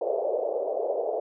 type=band-pass noise; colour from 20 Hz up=white; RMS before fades=-28 dBFS; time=0.01-1.2 s; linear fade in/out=5 ms; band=420 to 650 Hz; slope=48 dB/octave; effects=none